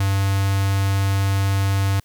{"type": "tone with notch filter", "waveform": "square", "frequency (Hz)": 98, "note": "G2", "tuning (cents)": 0, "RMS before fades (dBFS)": -19, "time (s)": [0, 2], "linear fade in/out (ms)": 5, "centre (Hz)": 390, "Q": 0.89, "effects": ["white hiss -60 dBFS RMS until 2.04 s"]}